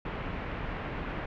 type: low-pass noise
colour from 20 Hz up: pink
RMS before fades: -36 dBFS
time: 0.05-1.26 s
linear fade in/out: 5 ms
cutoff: 2500 Hz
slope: 24 dB/octave
effects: none